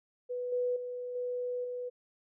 sine tone with level steps, 493.9 Hz, B4, in tune, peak -33 / -28 / -36 / -32 / -35 dBFS, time 0.29-1.9 s, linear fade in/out 20 ms, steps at 0.52 / 0.76 / 1.15 / 1.64 s, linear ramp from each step 5 ms, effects none

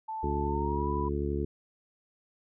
sine tone with pitch glide, 880 to 987.8 Hz, A5 to B5, 0 to 0 cents, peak -33 dBFS, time 0.08-1.09 s, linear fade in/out 10 ms, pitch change +200 cents, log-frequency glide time 0.42-0.9 s
harmonic tone, 71.7 Hz, D2, 41 cents flat, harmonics 1 / 2 / 3 / 4 / 5 / 6, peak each -32 / -37 / -38 / -38 / -34 / -37 dBFS, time 0.23-1.45 s, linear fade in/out 5 ms
effects none

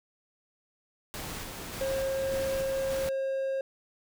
pink noise with tremolo, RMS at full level -38 dBFS, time 1.14-3.09 s, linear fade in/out 0 ms, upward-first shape square, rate 1.7 Hz, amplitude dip 25%
triangle tone, 537 Hz, C5, 45 cents sharp, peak -26 dBFS, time 1.81-3.61 s, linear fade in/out 2 ms
effects none

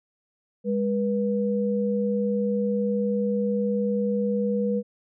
sine tone pair together, 204.1 / 485.4 Hz, G#3 / B4, -30 / -30 cents, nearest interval octave + minor third, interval 1500 cents, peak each -24 / -25 dBFS, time 0.64-4.83 s, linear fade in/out 50 ms, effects none

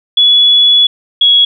sine tone pair in turn, 3400 / 3340 Hz, G#7 / G#7, +40 / +9 cents, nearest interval unison, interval 31 cents, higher first, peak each -4 dBFS, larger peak neither, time 0.17-0.87 / 1.21-1.45 s, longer first, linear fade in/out 5 ms, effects none

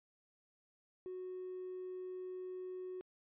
triangle tone, 368.3 Hz, F#4, 8 cents flat, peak -39 dBFS, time 1.06-3.01 s, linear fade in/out 0 ms, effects tanh soft clip ceiling -39 dBFS + resampled to 8000 Hz

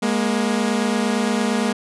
sawtooth tone pair together, 207.7 / 236.4 Hz, G#3 / A#3, 0 / +24 cents, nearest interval major second, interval 224 cents, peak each -17 dBFS, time 0.02-1.73 s, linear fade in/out 10 ms, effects resampled to 24000 Hz

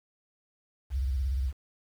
sine tone with vibrato, 66 Hz, C2, 16 cents sharp, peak -26 dBFS, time 0.9-1.53 s, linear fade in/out 50 ms, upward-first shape square, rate 17 Hz, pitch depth 140 cents each way, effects 9-bit

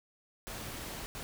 pink noise bursts at uneven times, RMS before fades -42 dBFS, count 2, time 0.47-1.06 / 1.15-1.23 s, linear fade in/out 0 ms, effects none

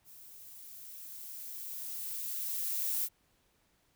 violet noise with level ramp, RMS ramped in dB -54 to -32 dBFS, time 0.04-3.09 s, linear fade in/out 50 ms, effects pink hiss -72 dBFS RMS until 3.95 s

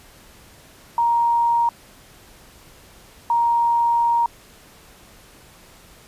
sine tone pair in turn, 938 / 938 Hz, A#5 / A#5, +11 / +11 cents, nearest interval unison, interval 0 cents, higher neither, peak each -15 dBFS, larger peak neither, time 0.98-1.69 / 3.3-4.26 s, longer second, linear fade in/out 2 ms, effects pink hiss -48 dBFS RMS until 6.07 s + resampled to 32000 Hz

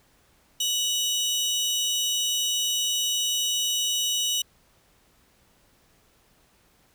25% pulse tone pair together, 2952 / 3781 Hz, F#7 / A#7, -5 / +24 cents, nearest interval major third, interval 429 cents, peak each -21 / -26 dBFS, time 0.6-4.42 s, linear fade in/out 5 ms, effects pink hiss -62 dBFS RMS until 6.94 s

